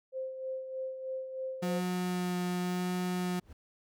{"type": "tone with tremolo", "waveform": "sine", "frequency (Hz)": 523.3, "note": "C5", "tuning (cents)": 0, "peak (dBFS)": -33, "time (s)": [0.12, 1.82], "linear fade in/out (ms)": 50, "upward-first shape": "sine", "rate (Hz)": 3.2, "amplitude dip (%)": 55}
{"type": "tone with vibrato", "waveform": "35% pulse", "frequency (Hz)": 180, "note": "F#3", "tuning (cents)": -47, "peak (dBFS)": -29, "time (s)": [1.62, 3.4], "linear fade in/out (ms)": 10, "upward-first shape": "sine", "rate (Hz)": 0.9, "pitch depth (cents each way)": 9}
{"type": "noise with exponential growth", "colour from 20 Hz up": "brown", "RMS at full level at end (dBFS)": -48, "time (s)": [3.31, 3.53], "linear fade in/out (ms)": 5, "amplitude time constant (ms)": 46}
{"effects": []}